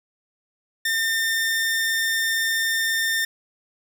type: tone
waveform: sawtooth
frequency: 1807 Hz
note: A6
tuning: 46 cents sharp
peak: -17 dBFS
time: 0.85-3.25 s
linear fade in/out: 5 ms
effects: none